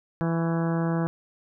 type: harmonic tone with a mistuned harmonic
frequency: 166.2 Hz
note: E3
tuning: 15 cents sharp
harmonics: 1 / 2 / 3 / 4 / 5 / 6 / 7 / 8 / 9 / 10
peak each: -24 / -30 / -34 / -36 / -38 / -40 / -41 / -42 / -43 / -44 dBFS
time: 0.21-1.07 s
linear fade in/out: 0 ms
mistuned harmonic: 7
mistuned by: -38 cents
effects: none